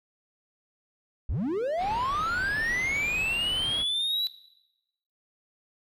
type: linear sweep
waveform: triangle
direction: up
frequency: 40.05 to 3971 Hz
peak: -24 dBFS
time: 1.29-4.27 s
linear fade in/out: 0 ms
type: low-pass noise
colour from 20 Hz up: pink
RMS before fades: -39 dBFS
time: 1.77-3.85 s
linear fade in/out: 50 ms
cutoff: 4600 Hz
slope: 48 dB/octave
effects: noise-tail reverb RT60 0.9 s tail -17 dB re dry